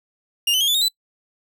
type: tone with pitch steps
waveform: 40% pulse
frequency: 2824 / 3027 / 3244 / 3477 / 3726 / 3994 Hz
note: F7 / F#7 / G#7 / A7 / A#7 / B7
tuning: +19 / +39 / -41 / -21 / -2 / +19 cents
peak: -15 dBFS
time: 0.47-0.884 s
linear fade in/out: 5 ms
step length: 69 ms
effects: noise-tail reverb RT60 0.1 s tail -25 dB re dry